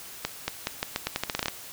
accelerating click train, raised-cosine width 0.2 ms, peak -9 dBFS, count 14, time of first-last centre 0.25-1.483 s, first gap 230 ms, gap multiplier 0.83, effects white hiss -43 dBFS RMS until 1.72 s

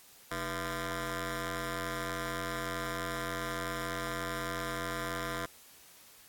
10% pulse ring-modulated tone, 178.7 Hz, F3, 40 cents sharp, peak -23 dBFS, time 0.31-5.46 s, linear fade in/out 5 ms, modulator 848 Hz, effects white hiss -57 dBFS RMS until 6.28 s + AAC 64 kbps

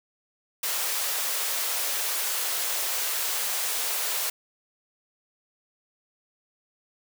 white high-pass noise, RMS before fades -28 dBFS, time 0.63-4.3 s, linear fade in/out 5 ms, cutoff 440 Hz, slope 24 dB/octave, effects none

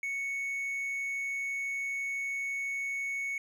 triangle tone, 2217 Hz, C#7, in tune, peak -30 dBFS, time 0.03-3.38 s, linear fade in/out 2 ms, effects none

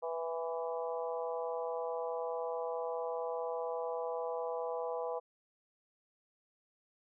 harmonic tone with a mistuned harmonic, 164.81 Hz, E3, in tune, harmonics 3 / 4 / 5 / 6 / 7, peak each -37 / -41 / -43 / -44 / -50 dBFS, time 0.02-5.2 s, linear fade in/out 20 ms, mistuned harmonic 6, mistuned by +16 cents, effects none

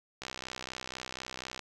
click train, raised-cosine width 0.2 ms, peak -21 dBFS, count 89, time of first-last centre 0.22-1.593 s, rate 64.1 Hz, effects none

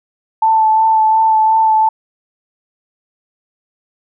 sine tone with vibrato, 880 Hz, A5, in tune, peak -8 dBFS, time 0.42-1.89 s, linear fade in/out 5 ms, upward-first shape sine, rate 2.8 Hz, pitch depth 17 cents each way, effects none

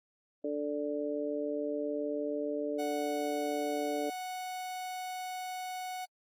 harmonic tone, 146.83 Hz, D3, in tune, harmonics 2 / 3 / 4, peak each -36 / -36 / -36 dBFS, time 0.44-4.1 s, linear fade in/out 5 ms
45% pulse tone, 738 Hz, F#5, 5 cents flat, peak -37 dBFS, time 2.78-6.06 s, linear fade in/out 20 ms
effects AAC 64 kbps

